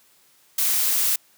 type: noise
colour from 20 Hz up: blue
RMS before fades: -21 dBFS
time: 0.58-1.16 s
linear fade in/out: 5 ms
effects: white hiss -58 dBFS RMS until 1.37 s + high-pass 100 Hz 12 dB/octave